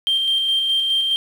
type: tone with tremolo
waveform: sine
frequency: 3167 Hz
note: G7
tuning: 17 cents sharp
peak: -14 dBFS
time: 0.07-1.16 s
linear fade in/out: 0 ms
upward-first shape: square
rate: 4.8 Hz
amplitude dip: 30%
effects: tanh soft clip ceiling -12 dBFS + 7-bit